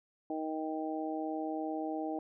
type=harmonic tone; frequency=157.1 Hz; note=D#3; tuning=17 cents sharp; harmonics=2 / 3 / 4 / 5; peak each=-36 / -43 / -41 / -40 dBFS; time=0.3-2.19 s; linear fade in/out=2 ms; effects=none